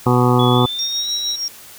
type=harmonic tone; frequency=123.6 Hz; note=B2; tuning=2 cents sharp; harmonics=1 / 2 / 3 / 4 / 6 / 7 / 8 / 9 / 10; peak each=-15 / -17 / -19 / -22 / -24 / -22 / -25 / -23 / -24 dBFS; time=0.06-0.66 s; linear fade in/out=5 ms
type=tone with pitch glide; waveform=sine; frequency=3397 to 3857 Hz; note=G#7 to B7; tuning=+38 to -42 cents; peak=-22 dBFS; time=0.39-1.36 s; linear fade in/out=5 ms; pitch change=+220 cents; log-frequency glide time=0.5-1.1 s
type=tone with tremolo; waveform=sine; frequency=5588 Hz; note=F8; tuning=in tune; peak=-19 dBFS; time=0.79-1.48 s; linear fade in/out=0 ms; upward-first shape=sine; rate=6.5 Hz; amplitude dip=55%
effects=white hiss -40 dBFS RMS until 1.78 s